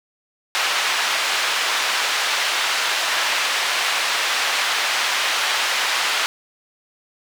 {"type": "band-pass noise", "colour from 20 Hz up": "white", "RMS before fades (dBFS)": -21, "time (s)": [0.55, 6.26], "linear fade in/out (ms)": 0, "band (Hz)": [810, 3500], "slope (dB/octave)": 12, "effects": []}